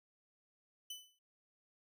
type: tone with exponential decay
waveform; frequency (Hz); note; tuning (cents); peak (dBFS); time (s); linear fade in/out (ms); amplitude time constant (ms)
sawtooth; 3004; F#7; +26; -38; 0.9-1.19; 5; 62
effects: none